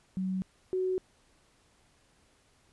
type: tone pair in turn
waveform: sine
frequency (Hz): 187.7 / 371.9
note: F#3 / F#4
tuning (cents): +25 / +9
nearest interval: octave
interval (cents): 1184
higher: second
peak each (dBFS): -29 / -27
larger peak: second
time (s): 0.17-0.42 / 0.73-0.98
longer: neither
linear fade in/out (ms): 0
effects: pink hiss -66 dBFS RMS until 2.72 s + resampled to 24000 Hz